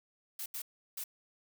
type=noise bursts at uneven times; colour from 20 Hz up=blue; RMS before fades=-40 dBFS; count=3; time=0.39-0.46 / 0.54-0.62 / 0.97-1.04 s; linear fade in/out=5 ms; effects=none